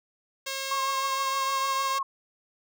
5% pulse tone, 540 Hz, C#5, 45 cents flat, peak -19 dBFS, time 0.46-1.99 s, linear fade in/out 10 ms
sine tone with vibrato, 1079 Hz, C#6, 47 cents flat, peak -26 dBFS, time 0.71-2.03 s, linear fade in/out 5 ms, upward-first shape sine, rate 6.5 Hz, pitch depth 36 cents each way
effects none

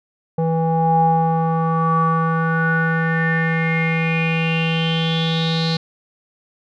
square tone with low-pass filter sweep, 163.3 Hz, E3, 16 cents flat, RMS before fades -18 dBFS, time 0.38-5.77 s, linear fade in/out 5 ms, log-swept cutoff 660 to 4200 Hz, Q 9.2, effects none

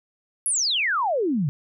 sine exponential sweep, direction down, 11320 to 132.1 Hz, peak -20 dBFS, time 0.46-1.49 s, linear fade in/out 0 ms, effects none

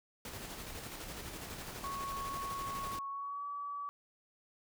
pink noise with tremolo, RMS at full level -44 dBFS, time 0.25-2.99 s, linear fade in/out 2 ms, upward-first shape square, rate 12 Hz, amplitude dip 30%
sine tone with pitch glide, 1106 to 1145 Hz, C#6 to D6, -4 to -44 cents, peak -38 dBFS, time 1.84-3.89 s, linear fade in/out 0 ms, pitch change +60 cents, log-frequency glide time 3.08-3.45 s
effects none

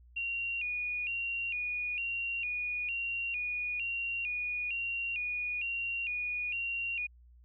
sine tone with vibrato, 2602 Hz, E7, 23 cents flat, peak -32 dBFS, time 0.16-7.07 s, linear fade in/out 10 ms, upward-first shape square, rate 1.1 Hz, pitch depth 100 cents each way, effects added 60 Hz sine -55 dBFS peak until 7.44 s

